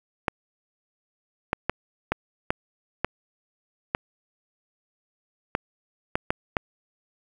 clicks, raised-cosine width 0.5 ms, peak -7 dBFS, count 11, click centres 0.282 / 1.531 / 1.696 / 2.12 / 2.505 / 3.046 / 3.949 / 5.551 / 6.155 / 6.305 / 6.568 s, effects 7-bit

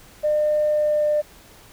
sine tone with pitch glide, 603 to 599.2 Hz, D5 to D5, +46 to +35 cents, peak -16 dBFS, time 0.23-1.22 s, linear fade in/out 20 ms, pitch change -11 cents, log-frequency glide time 0.68-1.02 s, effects tanh soft clip ceiling -12 dBFS + pink hiss -48 dBFS RMS until 1.72 s

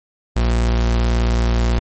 40% pulse tone, 58.4 Hz, A#1, 4 cents sharp, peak -13 dBFS, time 0.36-1.79 s, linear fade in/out 5 ms, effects MP3 32 kbps

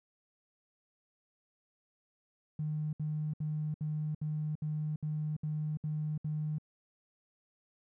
triangle tone bursts, 152.7 Hz, D#3, 32 cents flat, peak -28 dBFS, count 10, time 2.59-6.584 s, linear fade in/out 5 ms, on 340 ms, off 66 ms, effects tanh soft clip ceiling -30 dBFS

